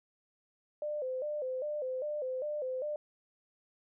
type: tone with vibrato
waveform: sine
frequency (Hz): 554.4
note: C#5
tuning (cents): 0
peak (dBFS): -33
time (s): 0.82-2.96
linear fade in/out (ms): 2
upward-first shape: square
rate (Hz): 2.5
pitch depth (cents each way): 130
effects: none